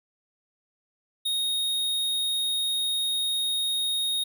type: tone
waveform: square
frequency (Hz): 3729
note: A#7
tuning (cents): 0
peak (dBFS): -25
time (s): 1.25-4.24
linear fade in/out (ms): 10
effects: none